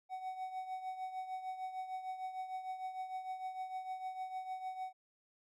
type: tone with tremolo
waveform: triangle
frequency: 750 Hz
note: F#5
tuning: 23 cents sharp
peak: -35 dBFS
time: 0.09-4.93 s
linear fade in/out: 50 ms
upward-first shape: triangle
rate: 6.6 Hz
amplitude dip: 70%
effects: none